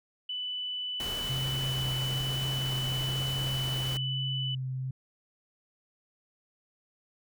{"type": "tone", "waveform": "sine", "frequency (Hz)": 2987, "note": "F#7", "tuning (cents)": 16, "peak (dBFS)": -32, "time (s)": [0.29, 4.55], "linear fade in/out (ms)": 5}
{"type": "noise", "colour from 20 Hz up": "pink", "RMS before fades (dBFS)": -39, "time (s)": [1, 3.97], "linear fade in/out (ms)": 0}
{"type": "tone with vibrato", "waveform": "sine", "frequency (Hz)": 131.4, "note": "C3", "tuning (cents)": 8, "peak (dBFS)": -31, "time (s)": [1.29, 4.91], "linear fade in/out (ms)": 5, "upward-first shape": "sine", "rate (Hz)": 1.1, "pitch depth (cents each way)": 19}
{"effects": []}